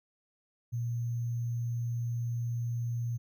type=tone with sample-and-hold; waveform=sine; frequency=118.2 Hz; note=A#2; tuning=24 cents sharp; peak=-30 dBFS; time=0.72-3.18 s; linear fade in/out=20 ms; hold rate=6300 Hz; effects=none